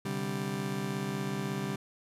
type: chord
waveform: 30% pulse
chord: C suspended second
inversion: none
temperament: just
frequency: 130.81 / 147.16 / 196.22 Hz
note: C3 / D3 / G3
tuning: 0 / +4 / +2 cents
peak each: -36 / -35 / -32 dBFS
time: 0.05-1.76 s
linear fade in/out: 5 ms
effects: resampled to 32000 Hz